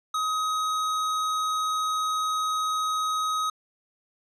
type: tone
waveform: square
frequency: 1263 Hz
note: D#6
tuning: 26 cents sharp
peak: -25 dBFS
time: 0.14-3.5 s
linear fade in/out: 5 ms
effects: low-pass 8000 Hz 12 dB/octave